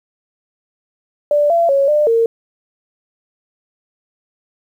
sine tone with pitch steps, 587 / 678 / 553 / 598 / 458.4 Hz, D5 / E5 / C#5 / D5 / A#4, -1 / +49 / -4 / +31 / -29 cents, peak -10 dBFS, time 1.31-2.26 s, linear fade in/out 2 ms, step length 190 ms, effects 8-bit

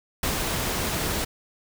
pink noise with ADSR envelope, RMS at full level -25 dBFS, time 0.23-1.25 s, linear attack 3 ms, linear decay 130 ms, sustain -2 dB, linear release 11 ms, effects none

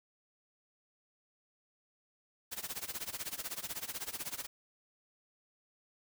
white noise with tremolo, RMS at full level -38 dBFS, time 2.51-4.47 s, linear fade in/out 20 ms, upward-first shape sine, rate 16 Hz, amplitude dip 90%, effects none

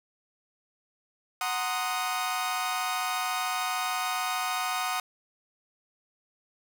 sawtooth chord, C half-diminished seventh, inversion second, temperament equal, 740 / 932.3 / 1046.5 / 1244.5 Hz, Gb5 / Bb5 / C6 / Eb6, 0 / 0 / 0 / 0 cents, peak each -28 / -34 / -33 / -28 dBFS, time 1.41-5 s, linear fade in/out 2 ms, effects none

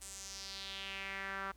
sawtooth tone with band-pass filter sweep, 194.7 Hz, G3, 12 cents flat, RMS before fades -44 dBFS, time 0.01-1.52 s, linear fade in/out 10 ms, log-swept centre 8600 to 1300 Hz, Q 3, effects added 55 Hz sine -59 dBFS peak until 1.56 s + pink hiss -68 dBFS RMS until 1.56 s

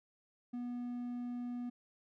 triangle tone, 243.6 Hz, B3, 24 cents flat, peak -36 dBFS, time 0.53-1.7 s, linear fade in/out 10 ms, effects none

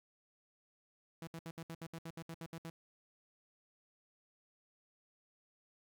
sawtooth tone bursts, 164.6 Hz, E3, 2 cents flat, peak -40 dBFS, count 13, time 1.22-2.7 s, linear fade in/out 2 ms, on 52 ms, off 67 ms, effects 13-bit

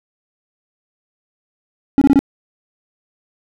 triangle tone bursts, 277.2 Hz, C#4, in tune, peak -5 dBFS, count 4, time 1.98-2.191 s, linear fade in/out 0 ms, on 34 ms, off 25 ms, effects none

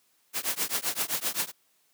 white noise with tremolo, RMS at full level -26 dBFS, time 0.33-1.52 s, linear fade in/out 50 ms, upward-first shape triangle, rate 7.7 Hz, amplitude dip 100%, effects white hiss -68 dBFS RMS until 1.93 s + high-pass 150 Hz 12 dB/octave

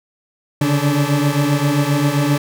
40% pulse tone cluster, 139.4 / 147 / 290.3 Hz, C#3 / D3 / D4, +10 / +2 / -20 cents, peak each -18 dBFS, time 0.61-2.38 s, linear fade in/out 5 ms, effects none

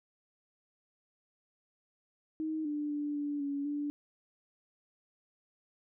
sine tone with pitch steps, 314.1 / 295.9 / 293.2 / 290.5 / 282.5 / 291.3 Hz, D#4 / D4 / D4 / D4 / C#4 / D4, +16 / +13 / -3 / -19 / +33 / -14 cents, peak -32 dBFS, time 2.4-3.9 s, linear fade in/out 0 ms, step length 250 ms, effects none

